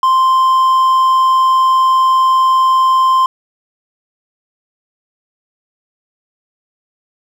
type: tone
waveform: triangle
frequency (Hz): 1045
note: C6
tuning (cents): -2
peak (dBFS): -6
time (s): 0.03-3.26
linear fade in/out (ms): 2
effects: none